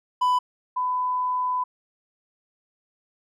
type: tone pair in turn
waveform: triangle / sine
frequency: 997 / 1001.7 Hz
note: B5 / B5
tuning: +16 / +24 cents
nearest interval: unison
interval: 8 cents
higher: second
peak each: -16 / -22 dBFS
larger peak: first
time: 0.21-0.39 / 0.76-1.64 s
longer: second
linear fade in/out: 10 ms
effects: none